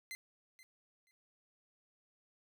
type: tone with echo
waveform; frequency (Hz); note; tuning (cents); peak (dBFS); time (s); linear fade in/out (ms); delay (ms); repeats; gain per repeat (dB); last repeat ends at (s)
sawtooth; 2065; C7; -23; -39; 0.11-0.15; 0; 480; 2; -15; 1.11
effects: none